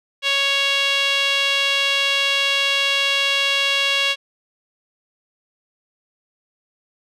sawtooth tone with band-pass filter, 555 Hz, C#5, 2 cents sharp, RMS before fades -19 dBFS, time 0.22-4.16 s, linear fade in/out 50 ms, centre 3100 Hz, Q 3.1, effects none

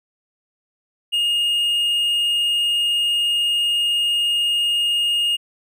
triangle tone, 2847 Hz, F7, 33 cents sharp, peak -15 dBFS, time 1.12-5.37 s, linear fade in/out 20 ms, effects none

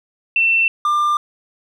sine / triangle tone pair in turn, 2689 / 1194 Hz, E7 / D6, +34 / +28 cents, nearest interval octave + major second, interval 1406 cents, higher first, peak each -12 dBFS, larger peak neither, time 0.36-0.68 / 0.85-1.17 s, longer neither, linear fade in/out 2 ms, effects none

